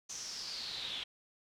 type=noise with band-pass filter sweep; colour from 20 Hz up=brown; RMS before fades=-42 dBFS; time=0.09-1.04 s; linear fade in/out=10 ms; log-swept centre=6300 to 3300 Hz; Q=7.1; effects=none